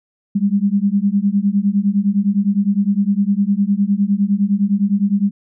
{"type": "beating tone pair", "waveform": "sine", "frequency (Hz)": [196, 205.8], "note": ["G3", "G#3"], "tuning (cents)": [0, -16], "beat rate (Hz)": 9.8, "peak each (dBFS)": -16, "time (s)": [0.35, 5.31], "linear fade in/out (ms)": 10, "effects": []}